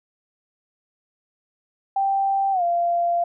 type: tone with pitch glide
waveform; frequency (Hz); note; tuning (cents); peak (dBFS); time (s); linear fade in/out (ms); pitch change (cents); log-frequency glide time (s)
sine; 784 to 690.4; G5 to F5; 0 to -20; -18; 1.96-3.24; 5; -220; 2.52-2.63
effects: none